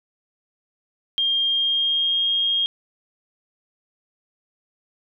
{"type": "tone with pitch glide", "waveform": "sine", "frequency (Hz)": [3211, 3243], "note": ["G7", "G#7"], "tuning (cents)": [41, -42], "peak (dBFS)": -18, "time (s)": [1.18, 2.66], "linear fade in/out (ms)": 0, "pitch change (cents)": 17, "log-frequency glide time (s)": [1.47, 2.27], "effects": []}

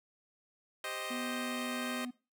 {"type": "chord", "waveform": "10% pulse", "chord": "C minor", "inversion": "second", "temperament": "equal", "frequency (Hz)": [392, 523.3, 622.3], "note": ["G4", "C5", "Eb5"], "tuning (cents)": [0, 0, 0], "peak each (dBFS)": [-37, -34, -31], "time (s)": [0.84, 2.05], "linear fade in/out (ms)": 2}
{"type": "tone", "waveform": "triangle", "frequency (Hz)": 246.9, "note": "B3", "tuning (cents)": 0, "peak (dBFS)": -36, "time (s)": [1.1, 2.11], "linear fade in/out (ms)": 10}
{"effects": ["noise-tail reverb RT60 0.3 s tail -20 dB re dry"]}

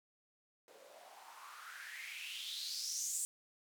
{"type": "noise with band-pass filter sweep", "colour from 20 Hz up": "blue", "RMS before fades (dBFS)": -45, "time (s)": [0.68, 3.25], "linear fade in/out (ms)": 0, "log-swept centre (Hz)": [450, 8200], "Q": 5.4, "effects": []}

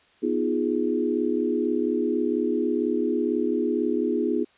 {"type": "chord", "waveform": "sine", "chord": "F half-diminished seventh", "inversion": "second", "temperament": "equal", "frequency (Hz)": [246.9, 311.1, 349.2, 415.3], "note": ["Cb4", "Eb4", "F4", "Ab4"], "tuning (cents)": [0, 0, 0, 0], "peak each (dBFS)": -27, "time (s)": [0.22, 4.45], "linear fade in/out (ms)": 20, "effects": ["white hiss -59 dBFS RMS until 4.57 s", "resampled to 8000 Hz"]}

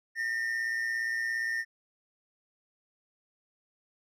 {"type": "tone pair together", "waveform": "triangle", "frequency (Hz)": [1813, 1930.3], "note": ["A#6", "B6"], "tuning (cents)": [-49, -40], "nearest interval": "minor second", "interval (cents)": 109, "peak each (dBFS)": [-28, -35], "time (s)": [0.15, 1.65], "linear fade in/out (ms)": 50, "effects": []}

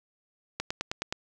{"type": "click train", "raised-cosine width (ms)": 0.2, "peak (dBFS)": -13, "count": 6, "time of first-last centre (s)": [0.6, 1.125], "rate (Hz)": 9.52, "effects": []}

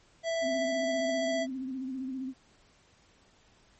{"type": "tone", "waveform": "square", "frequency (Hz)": 661, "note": "E5", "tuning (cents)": 5, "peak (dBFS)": -29, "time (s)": [0.23, 1.47], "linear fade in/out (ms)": 50}
{"type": "tone with vibrato", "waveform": "sine", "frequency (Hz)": 261.6, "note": "C4", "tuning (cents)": 0, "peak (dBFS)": -33, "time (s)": [0.41, 2.34], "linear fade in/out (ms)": 50, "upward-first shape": "sine", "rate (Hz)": 15, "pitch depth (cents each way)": 55}
{"effects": ["pink hiss -63 dBFS RMS until 3.79 s", "MP3 32 kbps"]}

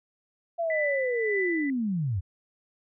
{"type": "linear sweep", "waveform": "sine", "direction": "down", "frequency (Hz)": [687, 82.41], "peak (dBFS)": -25, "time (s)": [0.58, 2.21], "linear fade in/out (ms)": 20}
{"type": "tone with tremolo", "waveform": "sine", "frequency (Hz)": 1990, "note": "B6", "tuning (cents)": 13, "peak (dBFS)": -26, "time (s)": [0.7, 1.7], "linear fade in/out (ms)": 2, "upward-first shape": "triangle", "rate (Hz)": 1.8, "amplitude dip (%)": 60}
{"effects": []}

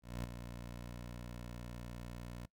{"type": "tone with ADSR envelope", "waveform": "15% pulse", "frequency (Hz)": 59.7, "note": "A#1", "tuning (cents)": 42, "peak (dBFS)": -31, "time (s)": [0.02, 2.46], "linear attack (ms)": 220, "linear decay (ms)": 8, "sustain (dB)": -8, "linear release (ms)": 7, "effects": ["noise-tail reverb RT60 0.1 s tail -21 dB re dry"]}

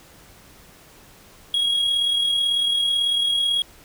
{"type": "tone with amplitude modulation", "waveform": "triangle", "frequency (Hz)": 3302, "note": "G#7", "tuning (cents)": -11, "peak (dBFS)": -15, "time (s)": [1.54, 3.62], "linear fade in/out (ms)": 2, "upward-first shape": "sine", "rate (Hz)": 38.1, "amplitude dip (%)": 40, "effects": ["pink hiss -49 dBFS RMS until 3.84 s"]}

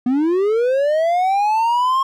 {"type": "linear sweep", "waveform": "triangle", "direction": "up", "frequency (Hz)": [239.4, 1081], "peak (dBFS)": -12, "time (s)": [0.06, 2.03], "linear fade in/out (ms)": 5, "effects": []}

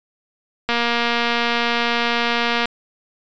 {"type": "click train", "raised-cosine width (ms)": 0.3, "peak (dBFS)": -4, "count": 465, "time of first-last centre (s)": [0.69, 2.656], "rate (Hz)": 236, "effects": ["resampled to 16000 Hz"]}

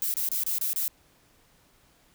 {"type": "noise bursts", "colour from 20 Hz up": "violet", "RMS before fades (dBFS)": -28, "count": 6, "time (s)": [0.02, 0.88], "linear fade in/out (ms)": 0, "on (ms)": 120, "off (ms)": 28, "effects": ["pink hiss -62 dBFS RMS until 2.14 s"]}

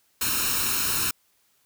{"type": "noise with comb filter", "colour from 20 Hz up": "white", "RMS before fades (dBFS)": -25, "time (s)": [0.21, 1.11], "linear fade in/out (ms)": 5, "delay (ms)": 0.74, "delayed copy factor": 0.75, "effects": ["white hiss -66 dBFS RMS until 1.65 s"]}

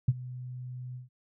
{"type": "tone with ADSR envelope", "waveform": "sine", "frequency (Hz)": 125.7, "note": "B2", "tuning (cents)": 31, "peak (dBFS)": -17, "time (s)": [0.08, 1.09], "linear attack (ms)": 6, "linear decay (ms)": 38, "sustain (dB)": -20, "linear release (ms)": 140, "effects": []}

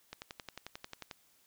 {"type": "click train", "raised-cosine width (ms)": 0.2, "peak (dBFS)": -25, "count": 12, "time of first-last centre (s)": [0.13, 1.112], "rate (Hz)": 11.2, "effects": ["white hiss -68 dBFS RMS until 1.46 s"]}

